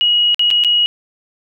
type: tone with dropouts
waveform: sine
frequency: 2900 Hz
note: F#7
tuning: 35 cents flat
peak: -10 dBFS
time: 0.01-0.86 s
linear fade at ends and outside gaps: 0 ms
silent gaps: 0.345-0.394 / 0.504-0.511 / 0.638-0.647 s
effects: none